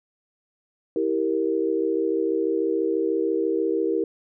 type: chord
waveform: sine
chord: E diminished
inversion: none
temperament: equal with one note detuned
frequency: 325.8 / 392 / 466.2 Hz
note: E4 / G4 / Bb4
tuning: -20 / 0 / 0 cents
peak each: -25 dBFS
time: 0.96-4.04 s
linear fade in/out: 2 ms
effects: none